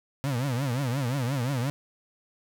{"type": "tone with vibrato", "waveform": "35% pulse", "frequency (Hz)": 130, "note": "C3", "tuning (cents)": -11, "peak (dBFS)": -24, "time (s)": [0.24, 1.7], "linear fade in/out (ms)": 0, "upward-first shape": "triangle", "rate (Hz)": 5.7, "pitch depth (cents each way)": 220, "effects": []}